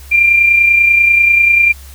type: tone with amplitude modulation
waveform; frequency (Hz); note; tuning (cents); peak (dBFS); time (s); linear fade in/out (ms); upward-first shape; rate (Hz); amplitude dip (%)
sine; 2382; D7; +24; -4; 0.11-1.73; 20; sine; 30.2; 45
effects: added 68 Hz sine -32 dBFS peak until 1.94 s + white hiss -40 dBFS RMS until 1.94 s